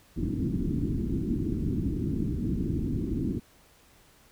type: low-pass noise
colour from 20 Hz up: white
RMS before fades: -29 dBFS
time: 0.16-3.4 s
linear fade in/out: 20 ms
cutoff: 330 Hz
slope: 48 dB/octave
effects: pink hiss -59 dBFS RMS until 4.31 s